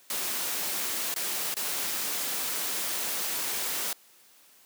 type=noise with dropouts; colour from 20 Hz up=white; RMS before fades=-31 dBFS; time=0.1-3.93 s; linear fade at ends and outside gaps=2 ms; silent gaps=1.141-1.161 / 1.542-1.567 s; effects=white hiss -58 dBFS RMS until 4.65 s + high-pass 200 Hz 12 dB/octave